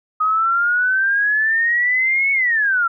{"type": "exponential two-way sweep", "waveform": "sine", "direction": "up then down", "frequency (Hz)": [1251, 2224, 1343], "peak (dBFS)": -14, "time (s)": [0.2, 2.88], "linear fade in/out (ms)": 10, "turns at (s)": 2.32, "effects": []}